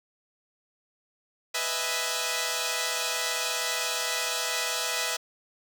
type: chord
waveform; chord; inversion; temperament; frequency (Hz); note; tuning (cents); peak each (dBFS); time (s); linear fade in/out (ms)
5% pulse; E major seventh; second; equal; 493.9 / 622.3 / 659.3 / 830.6; B4 / D#5 / E5 / G#5; 0 / 0 / 0 / 0; -21 / -23 / -20 / -23; 1.54-5.17; 10
effects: none